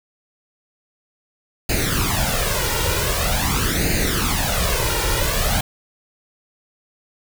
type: noise with flanger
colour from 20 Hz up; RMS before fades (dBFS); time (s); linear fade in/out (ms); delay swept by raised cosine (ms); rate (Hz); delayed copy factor
pink; -20; 1.69-5.61; 5; 0.44 to 2.14; 0.45; +0.75
effects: none